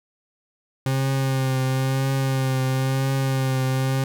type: tone with vibrato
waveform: 40% pulse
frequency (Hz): 132.9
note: C3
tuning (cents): +27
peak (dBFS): -19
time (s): 0.86-4.04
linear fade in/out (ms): 2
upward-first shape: triangle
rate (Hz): 0.99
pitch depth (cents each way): 32
effects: 10-bit